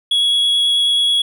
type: tone with vibrato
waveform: triangle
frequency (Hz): 3346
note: G#7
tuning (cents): +12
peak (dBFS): -11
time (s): 0.11-1.22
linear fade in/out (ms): 5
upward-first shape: triangle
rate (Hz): 9.3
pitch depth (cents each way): 9
effects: none